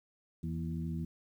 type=harmonic tone with a mistuned harmonic; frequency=82.41 Hz; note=E2; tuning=in tune; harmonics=1 / 2 / 3 / 4; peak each=-40 / -36 / -42 / -47 dBFS; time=0.43-1.05 s; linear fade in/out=5 ms; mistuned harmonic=3; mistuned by=-64 cents; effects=11-bit